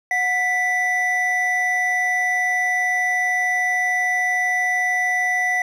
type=tone pair together; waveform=triangle; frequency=731.1 / 1975.5 Hz; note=F#5 / B6; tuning=-21 / 0 cents; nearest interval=octave + perfect fourth; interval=1721 cents; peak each=-22 / -17 dBFS; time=0.11-5.62 s; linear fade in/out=2 ms; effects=none